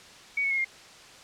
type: tone with pitch steps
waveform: sine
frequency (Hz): 2252 / 2208 / 2165 / 2123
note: C#7 / C#7 / C#7 / C7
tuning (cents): +27 / -7 / -41 / +25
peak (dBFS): -24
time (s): 0.37-0.646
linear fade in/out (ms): 5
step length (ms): 69
effects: white hiss -49 dBFS RMS until 1.23 s + low-pass 6000 Hz 12 dB/octave